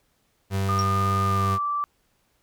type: tone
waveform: 35% pulse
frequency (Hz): 97.2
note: G2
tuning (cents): -14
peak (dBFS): -21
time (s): 0.5-1.59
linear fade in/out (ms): 50
type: tone with pitch glide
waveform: sine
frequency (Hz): 1218 to 1165.7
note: D#6 to D6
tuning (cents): -37 to -13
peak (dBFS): -23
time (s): 0.69-1.84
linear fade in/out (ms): 0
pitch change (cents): -76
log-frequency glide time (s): 1.24-1.59
type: tone with exponential decay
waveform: sine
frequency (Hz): 5588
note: F8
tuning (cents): 0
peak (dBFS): -23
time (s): 0.79-0.87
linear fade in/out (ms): 1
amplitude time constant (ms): 16
effects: pink hiss -68 dBFS RMS until 2.42 s